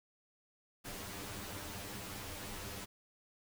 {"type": "noise with comb filter", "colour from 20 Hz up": "pink", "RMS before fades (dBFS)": -45, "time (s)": [0.84, 2.86], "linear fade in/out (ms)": 20, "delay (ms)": 10, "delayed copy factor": 0.8, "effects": []}